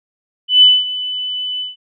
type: tone with ADSR envelope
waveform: sine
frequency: 2998 Hz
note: F#7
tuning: 22 cents sharp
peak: -3 dBFS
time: 0.48-1.76 s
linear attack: 140 ms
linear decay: 220 ms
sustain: -16 dB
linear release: 150 ms
effects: none